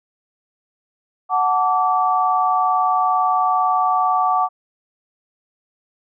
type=chord; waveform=sine; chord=D major; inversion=first; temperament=equal with one note detuned; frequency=740 / 880 / 1157.8 Hz; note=F#5 / A5 / D6; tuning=0 / 0 / -25 cents; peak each=-18 / -22 / -18 dBFS; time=1.29-4.49 s; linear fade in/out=50 ms; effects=none